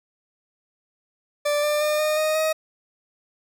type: tone with pitch steps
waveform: 40% pulse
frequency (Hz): 587.3 / 595.5 / 603.8 / 612.2 / 620.8 / 629.5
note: D5 / D5 / D5 / D#5 / D#5 / D#5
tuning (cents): 0 / +24 / +48 / -28 / -4 / +20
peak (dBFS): -19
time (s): 1.45-2.53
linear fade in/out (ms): 10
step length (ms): 180
effects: none